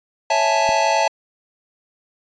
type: chord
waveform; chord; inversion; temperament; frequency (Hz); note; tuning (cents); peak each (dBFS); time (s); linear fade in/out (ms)
square; A major seventh; first; equal; 554.4 / 659.3 / 830.6 / 880; C#5 / E5 / G#5 / A5; 0 / 0 / 0 / 0; -25 / -21 / -24 / -19; 0.3-1.08; 5
type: click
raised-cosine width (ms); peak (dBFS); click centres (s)
3; -19; 0.691
effects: resampled to 16000 Hz